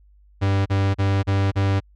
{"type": "tone bursts", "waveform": "45% pulse", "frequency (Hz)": 98, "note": "G2", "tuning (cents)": 0, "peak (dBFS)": -17, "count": 5, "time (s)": [0.41, 1.804], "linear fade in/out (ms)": 20, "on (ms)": 250, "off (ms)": 36, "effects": ["added 50 Hz sine -50 dBFS peak until 1.95 s", "low-pass 4000 Hz 12 dB/octave"]}